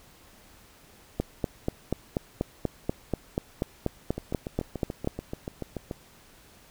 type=two click trains; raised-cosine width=2 ms; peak=-19 / -12 dBFS; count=13 / 17; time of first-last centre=4.18-5.912 / 1.2-5.074 s; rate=6.93 / 4.13 Hz; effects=pink hiss -55 dBFS RMS until 6.7 s